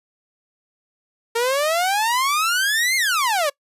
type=exponential two-way sweep; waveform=sawtooth; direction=up then down; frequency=454.4 to 2163 to 548 Hz; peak=-14 dBFS; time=1.35-3.5 s; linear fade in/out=10 ms; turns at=2.96 s; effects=noise-tail reverb RT60 0.1 s tail -24 dB re dry + resampled to 32000 Hz